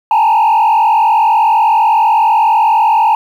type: tone with frequency modulation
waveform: sine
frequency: 880 Hz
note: A5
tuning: in tune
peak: -4 dBFS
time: 0.11-3.15 s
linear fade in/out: 2 ms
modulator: 44.1 Hz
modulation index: 1.3
effects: tanh soft clip ceiling -6 dBFS + 7-bit